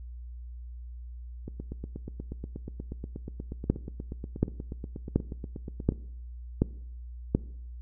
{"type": "two click trains", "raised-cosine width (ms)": 3, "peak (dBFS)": [-24, -9], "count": [38, 6], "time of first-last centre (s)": [[1.48, 5.922], [3.7, 7.35]], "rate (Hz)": [8.33, 1.37], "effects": ["noise-tail reverb RT60 0.7 s tail -21 dB re dry", "added 60 Hz sine -39 dBFS peak until 7.81 s"]}